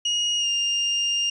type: tone with pitch glide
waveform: 35% pulse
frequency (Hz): 2877 to 2808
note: F#7 to F7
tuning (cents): -49 to +9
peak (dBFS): -19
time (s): 0.05-1.3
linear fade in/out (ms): 5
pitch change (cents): -42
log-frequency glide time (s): 0.38-0.48
effects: resampled to 22050 Hz + 10-bit